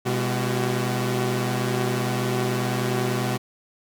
sawtooth tone cluster, 125.1 / 203.4 / 346.3 / 377 Hz, B2 / G#3 / F4 / F#4, +23 / -36 / -15 / +32 cents, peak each -21 / -25 / -29 / -25 dBFS, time 0.05-3.38 s, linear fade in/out 20 ms, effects none

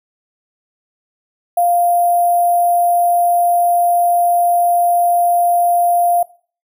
sine tone with sample-and-hold, 698 Hz, F5, 1 cent flat, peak -10 dBFS, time 1.57-6.23 s, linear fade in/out 5 ms, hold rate 11025 Hz, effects noise-tail reverb RT60 0.4 s tail -20 dB re dry

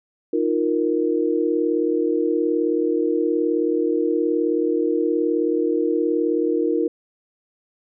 sine chord, Eb suspended second, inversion none, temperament just, 311.1 / 350 / 466.7 Hz, Eb4 / F4 / Bb4, 0 / +4 / +2 cents, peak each -22 dBFS, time 0.33-6.88 s, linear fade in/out 5 ms, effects none

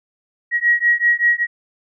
sine beating tone pair, 1900 / 1905.2 Hz, A#6 / A#6, +33 / +37 cents, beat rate 5.2 Hz, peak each -16 dBFS, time 0.51-1.47 s, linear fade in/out 50 ms, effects none

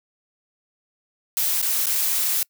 blue noise with dropouts, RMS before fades -22 dBFS, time 1.37-2.43 s, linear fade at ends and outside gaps 0 ms, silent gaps 1.615-1.627 / 1.858-1.868 s, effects noise-tail reverb RT60 0.1 s tail -26 dB re dry

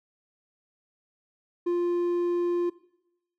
sine tone with hard clipping, 349.2 Hz, F4, in tune, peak -24 dBFS, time 1.66-2.7 s, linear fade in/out 10 ms, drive 3 dB, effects noise-tail reverb RT60 0.8 s tail -19 dB re dry

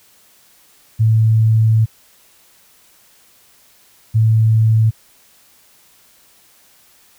sine tone pair in turn, 110.9 / 110.9 Hz, A2 / A2, +14 / +14 cents, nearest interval unison, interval 0 cents, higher neither, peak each -9 dBFS, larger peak neither, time 0.99-1.86 / 4.14-4.91 s, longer first, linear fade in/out 20 ms, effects white hiss -51 dBFS RMS until 7.18 s

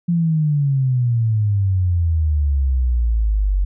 sine exponential sweep, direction down, 174.61 to 46.25 Hz, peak -14 dBFS, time 0.08-3.65 s, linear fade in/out 10 ms, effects none

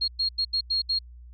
sine tone bursts at uneven times, 4271 Hz, C8, 35 cents sharp, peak -22 dBFS, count 6, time 0.01-0.08 / 0.19-0.29 / 0.38-0.45 / 0.53-0.61 / 0.7-0.82 / 0.89-0.99 s, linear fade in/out 10 ms, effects added 60 Hz sine -43 dBFS peak until 1.33 s

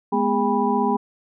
sine tone cluster, 210.6 / 246.5 / 408.3 / 803 / 983 Hz, G#3 / B3 / G#4 / G5 / B5, +24 / -3 / -29 / +41 / -8 cents, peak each -24 dBFS, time 0.12-0.97 s, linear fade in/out 10 ms, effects none

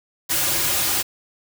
white noise with comb filter, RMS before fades -21 dBFS, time 0.29-1.03 s, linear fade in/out 20 ms, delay 4.5 ms, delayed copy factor -0.75, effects none

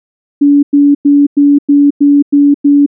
sine tone bursts, 286.1 Hz, D4, 45 cents flat, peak -3 dBFS, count 8, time 0.41-2.863 s, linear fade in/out 10 ms, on 220 ms, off 99 ms, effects none

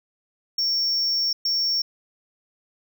triangle tone bursts at uneven times, 5480 Hz, F8, 34 cents flat, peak -19 dBFS, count 2, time 0.58-1.33 / 1.45-1.82 s, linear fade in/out 5 ms, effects none

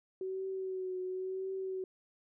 sine tone with vibrato, 375.4 Hz, F#4, 25 cents sharp, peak -35 dBFS, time 0.21-1.84 s, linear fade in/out 2 ms, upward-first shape triangle, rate 0.95 Hz, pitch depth 36 cents each way, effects none

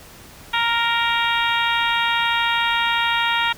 harmonic tone, 466.2 Hz, A#4, in tune, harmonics 2 / 3 / 4 / 5 / 6 / 7 / 8, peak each -22 / -24 / -25 / -26 / -27 / -27 / -28 dBFS, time 0.53-3.53 s, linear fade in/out 10 ms, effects pink hiss -43 dBFS RMS until 3.57 s

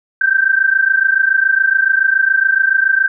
sine tone pair together, 1550.9 / 1578 Hz, G6 / G6, -19 / +11 cents, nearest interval unison, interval 30 cents, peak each -13 dBFS, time 0.21-3.08 s, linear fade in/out 5 ms, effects none

